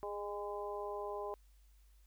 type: harmonic tone with a mistuned harmonic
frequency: 204.1 Hz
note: G#3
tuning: 30 cents flat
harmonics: 2 / 3 / 4 / 5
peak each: -42 / -45 / -46 / -46 dBFS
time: 0.03-1.34 s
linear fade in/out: 0 ms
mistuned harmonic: 2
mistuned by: +16 cents
effects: added 50 Hz sine -61 dBFS peak until 2.06 s + white hiss -75 dBFS RMS until 2.06 s